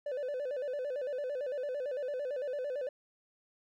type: tone with vibrato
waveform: triangle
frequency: 543 Hz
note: C#5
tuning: 36 cents flat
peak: -31 dBFS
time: 0.06-2.89 s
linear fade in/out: 5 ms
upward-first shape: square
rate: 8.9 Hz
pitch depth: 120 cents each way
effects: tanh soft clip ceiling -27 dBFS